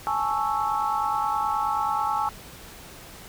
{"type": "chord", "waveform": "sine", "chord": "A major seventh", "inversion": "third", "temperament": "equal", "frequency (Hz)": [830.6, 880, 1108.7, 1318.5], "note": ["G#5", "A5", "C#6", "E6"], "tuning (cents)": [0, 0, 0, 0], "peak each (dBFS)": [-27, -28, -29, -29], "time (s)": [0.07, 2.29], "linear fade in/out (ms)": 0, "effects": ["pink hiss -44 dBFS RMS until 3.28 s"]}